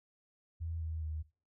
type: tone with pitch steps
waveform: sine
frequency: 82.41 / 80.11 / 77.87 Hz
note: E2 / E2 / D#2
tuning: 0 / -49 / +2 cents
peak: -36 dBFS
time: 0.6-1.23 s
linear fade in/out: 20 ms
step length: 210 ms
effects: noise-tail reverb RT60 0.3 s tail -17 dB re dry